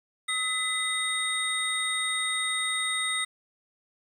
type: tone cluster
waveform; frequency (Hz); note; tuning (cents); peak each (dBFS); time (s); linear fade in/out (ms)
sine; 1277 / 2012 / 3729 / 8670; D#6 / B6 / A#7 / C#9; +45 / +32 / 0 / -39; -35 / -30 / -30 / -33; 0.28-3.25; 10
effects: 9-bit